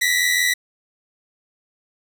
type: tone pair together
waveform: sawtooth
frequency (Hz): 1915 / 2001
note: A#6 / B6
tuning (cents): +46 / +22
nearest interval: minor second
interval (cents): 76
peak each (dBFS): -16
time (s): 0.01-0.54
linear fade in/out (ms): 10
effects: none